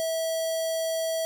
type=tone with notch filter; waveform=square; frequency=651 Hz; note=E5; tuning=22 cents flat; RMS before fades=-28 dBFS; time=0-1.25 s; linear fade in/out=0 ms; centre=1500 Hz; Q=0.5; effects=none